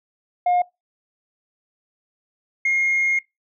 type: tone pair in turn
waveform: sine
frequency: 714 / 2140 Hz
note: F5 / C7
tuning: +38 / +38 cents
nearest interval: octave + perfect fifth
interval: 1900 cents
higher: second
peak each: -13 / -15 dBFS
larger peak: first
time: 0.46-0.62 / 2.65-3.19 s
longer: second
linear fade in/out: 5 ms
effects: noise-tail reverb RT60 0.2 s tail -24 dB re dry + tanh soft clip ceiling -14 dBFS